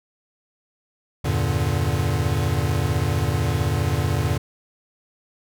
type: chord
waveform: square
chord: E half-diminished seventh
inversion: none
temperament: equal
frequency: 82.41 / 98 / 116.54 / 146.83 Hz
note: E2 / G2 / Bb2 / D3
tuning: 0 / 0 / 0 / 0 cents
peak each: -26 dBFS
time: 1.24-4.38 s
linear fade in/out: 10 ms
effects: none